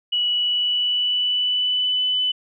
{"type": "tone with pitch glide", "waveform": "sine", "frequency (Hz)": [2937, 3002], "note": ["F#7", "F#7"], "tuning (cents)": [-13, 24], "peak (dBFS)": -18, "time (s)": [0.12, 2.32], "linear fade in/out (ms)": 10, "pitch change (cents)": 37, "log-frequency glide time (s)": [0.27, 2.1], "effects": []}